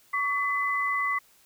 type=tone pair together; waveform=sine; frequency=1129 / 2013 Hz; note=C#6 / B6; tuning=+31 / +33 cents; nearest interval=minor seventh; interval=1002 cents; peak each=-27 dBFS; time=0.13-1.19 s; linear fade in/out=10 ms; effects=white hiss -60 dBFS RMS until 1.45 s